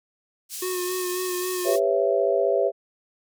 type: band-pass noise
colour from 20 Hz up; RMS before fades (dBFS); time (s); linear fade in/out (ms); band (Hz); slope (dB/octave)
white; -34; 0.49-1.8; 50; 4400 to 13000; 12
type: tone with vibrato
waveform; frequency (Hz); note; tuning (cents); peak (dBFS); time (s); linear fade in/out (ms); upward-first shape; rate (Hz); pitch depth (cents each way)
square; 363.7; F#4; -30; -27; 0.62-1.76; 5; sine; 3.7; 26
type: chord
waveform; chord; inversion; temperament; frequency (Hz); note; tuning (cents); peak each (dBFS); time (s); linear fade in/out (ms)
sine; C# half-diminished seventh; second; just; 399.1 / 498.9 / 554.4 / 665.2; G4 / B4 / C#5 / E5; +31 / +17 / 0 / +16; -24 / -25 / -24 / -24; 1.64-2.72; 50
effects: none